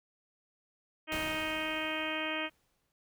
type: harmonic tone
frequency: 312.8 Hz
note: D#4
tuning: 9 cents sharp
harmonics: 1 / 2 / 3 / 4 / 5 / 6 / 7 / 8 / 9 / 10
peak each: -40 / -40 / -44 / -43 / -43 / -42 / -42 / -39 / -45 / -42 dBFS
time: 1.07-2.5 s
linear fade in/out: 50 ms
type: noise with exponential decay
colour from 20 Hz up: pink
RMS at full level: -40 dBFS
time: 1.12-2.92 s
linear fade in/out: 0 ms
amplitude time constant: 390 ms
effects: none